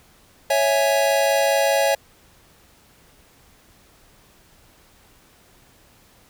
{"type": "chord", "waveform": "square", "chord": "C# minor", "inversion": "none", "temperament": "equal", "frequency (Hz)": [554.4, 659.3, 830.6], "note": ["C#5", "E5", "G#5"], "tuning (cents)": [0, 0, 0], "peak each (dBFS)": [-20, -22, -24], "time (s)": [0.5, 1.95], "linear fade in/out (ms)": 5, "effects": ["pink hiss -54 dBFS RMS until 6.29 s"]}